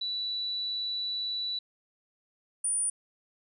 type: tone pair in turn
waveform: sine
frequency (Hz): 3951 / 9397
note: B7 / D9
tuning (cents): 0 / 0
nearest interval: octave + minor third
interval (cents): 1500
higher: second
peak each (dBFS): -30 / -26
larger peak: second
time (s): 0.01-1.59 / 2.64-2.9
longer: first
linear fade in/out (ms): 5
effects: none